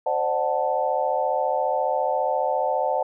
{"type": "chord", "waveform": "sine", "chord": "D dominant seventh", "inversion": "third", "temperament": "equal with one note detuned", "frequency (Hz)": [523.3, 597.9, 740, 880], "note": ["C5", "D5", "F#5", "A5"], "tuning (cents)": [0, 31, 0, 0], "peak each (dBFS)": -26, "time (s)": [0.06, 3.03], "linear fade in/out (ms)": 5, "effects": []}